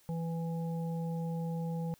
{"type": "harmonic tone", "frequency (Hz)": 165.7, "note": "E3", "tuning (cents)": 9, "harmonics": [1, 3, 5], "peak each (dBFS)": [-33, -43, -47], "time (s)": [0.09, 1.94], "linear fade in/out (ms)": 0, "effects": ["white hiss -65 dBFS RMS until 1.99 s"]}